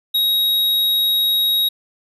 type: tone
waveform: square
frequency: 3796 Hz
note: A#7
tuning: 31 cents sharp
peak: -15 dBFS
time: 0.14-1.69 s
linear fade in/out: 10 ms
effects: resampled to 32000 Hz + 9-bit